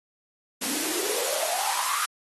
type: noise with high-pass filter sweep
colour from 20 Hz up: white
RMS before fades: -27 dBFS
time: 0.61-2.06 s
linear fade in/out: 10 ms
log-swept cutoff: 240 to 1300 Hz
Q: 9.9
effects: AAC 32 kbps